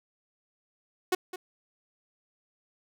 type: tone with echo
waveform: sawtooth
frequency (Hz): 367.2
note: F#4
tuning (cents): -13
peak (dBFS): -19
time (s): 1.12-1.15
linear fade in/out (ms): 5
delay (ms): 210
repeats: 1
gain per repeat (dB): -13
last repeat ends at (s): 1.36
effects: none